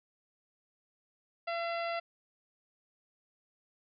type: harmonic tone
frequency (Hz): 678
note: E5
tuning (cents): +49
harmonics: 1 / 2 / 3 / 4 / 5 / 6 / 7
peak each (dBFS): -34 / -40 / -42 / -44 / -51 / -53 / -50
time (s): 1.47-2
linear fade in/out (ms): 10
effects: none